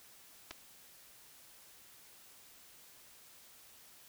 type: clicks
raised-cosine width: 0.2 ms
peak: -27 dBFS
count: 2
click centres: 0.509 / 0.512 s
effects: white hiss -59 dBFS RMS until 4.08 s